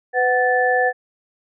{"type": "tone cluster", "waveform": "sine", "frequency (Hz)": [502, 743, 1750], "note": ["B4", "F#5", "A6"], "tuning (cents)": [28, 7, -10], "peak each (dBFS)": -19, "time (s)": [0.13, 0.93], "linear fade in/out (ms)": 50, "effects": []}